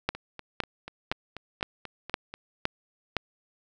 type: two click trains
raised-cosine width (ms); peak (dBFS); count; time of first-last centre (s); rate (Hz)
0.3; -9 / -22; 7 / 10; 0.09-3.167 / 0.15-2.34; 1.95 / 4.11
effects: none